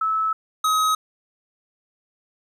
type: tone pair in turn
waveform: sine / square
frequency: 1303 / 1268.1 Hz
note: E6 / D#6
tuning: -20 / +33 cents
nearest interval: unison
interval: 47 cents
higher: first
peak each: -19 / -18 dBFS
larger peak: second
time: 0.01-0.33 / 0.64-0.95 s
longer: first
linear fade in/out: 5 ms
effects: low-pass 12000 Hz 12 dB/octave + 10-bit